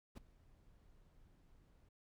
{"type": "noise with ADSR envelope", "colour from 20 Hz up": "brown", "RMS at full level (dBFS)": -43, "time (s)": [0.15, 1.89], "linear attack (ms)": 25, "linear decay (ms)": 11, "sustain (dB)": -23, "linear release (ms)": 6, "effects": []}